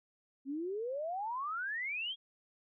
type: exponential sweep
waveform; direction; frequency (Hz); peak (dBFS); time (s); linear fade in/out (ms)
sine; up; 262.1 to 3322; -35; 0.45-2.16; 50
effects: none